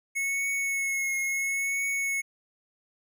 square tone with vibrato, 2191 Hz, C#7, 21 cents flat, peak -27 dBFS, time 0.15-2.22 s, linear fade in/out 20 ms, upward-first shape triangle, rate 0.73 Hz, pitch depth 27 cents each way, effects none

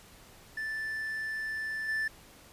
triangle tone with level steps, 1760 Hz, A6, in tune, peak -31 / -27 dBFS, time 0.57-2.08 s, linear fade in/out 5 ms, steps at 1.88 s, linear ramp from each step 10 ms, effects pink hiss -55 dBFS RMS until 2.52 s + resampled to 32000 Hz

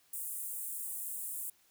pink high-pass noise, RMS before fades -40 dBFS, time 0.13-1.5 s, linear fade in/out 5 ms, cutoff 8300 Hz, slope 48 dB/octave, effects white hiss -68 dBFS RMS until 1.7 s

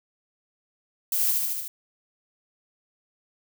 violet noise with echo, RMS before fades -25 dBFS, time 1.12-1.31 s, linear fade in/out 2 ms, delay 74 ms, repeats 5, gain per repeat -2 dB, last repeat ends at 1.68 s, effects none

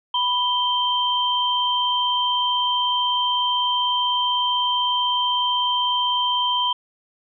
sine tone pair together, 987.8 / 3136 Hz, B5 / G7, 0 / 0 cents, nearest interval octave + minor sixth, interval 2000 cents, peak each -21 / -21 dBFS, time 0.14-6.73 s, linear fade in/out 5 ms, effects none

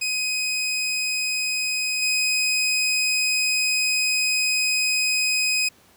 20% pulse tone with level steps, 2512 Hz, D#7, 16 cents sharp, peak -18 / -15 dBFS, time 0.01-5.69 s, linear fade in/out 10 ms, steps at 2.02 s, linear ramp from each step 5 ms, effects pink hiss -55 dBFS RMS until 5.96 s + high-pass 80 Hz 12 dB/octave

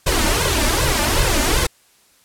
pink noise with flanger, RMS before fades -17 dBFS, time 0.06-1.67 s, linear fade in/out 10 ms, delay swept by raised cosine 1.9 to 3.4 ms, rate 2.6 Hz, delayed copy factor +0.85, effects white hiss -55 dBFS RMS until 2.24 s + low-pass 12000 Hz 12 dB/octave

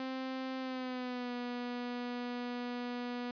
sawtooth tone with pitch glide, 261.6 to 244.1 Hz, C4 to B3, 0 to -20 cents, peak -33 dBFS, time 0-3.31 s, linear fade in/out 2 ms, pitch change -120 cents, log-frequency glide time 0.59-1.33 s, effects resampled to 11025 Hz

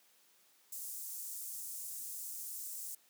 pink high-pass noise, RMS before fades -44 dBFS, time 0.72-2.95 s, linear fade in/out 5 ms, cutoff 7400 Hz, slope 24 dB/octave, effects white hiss -68 dBFS RMS until 3.09 s + high-pass 200 Hz 12 dB/octave

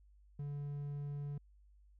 triangle tone, 143.9 Hz, D3, 35 cents flat, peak -37 dBFS, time 0.39-1.38 s, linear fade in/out 5 ms, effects added 50 Hz sine -61 dBFS peak until 1.99 s

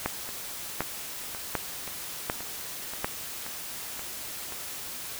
two click trains, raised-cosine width 0.5 ms, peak -11 / -23 dBFS, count 5 / 9, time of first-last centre 0.06-3.045 / 0.29-4.523 s, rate 1.34 / 1.89 Hz, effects white hiss -38 dBFS RMS until 5.19 s

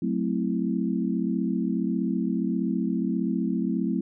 sine chord, F# half-diminished seventh, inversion none, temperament equal, 185 / 220 / 261.6 / 329.6 Hz, F#3 / A3 / C4 / E4, 0 / 0 / 0 / 0 cents, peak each -28 / -28 / -29 / -31 dBFS, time 0.02-4.01 s, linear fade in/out 5 ms, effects none

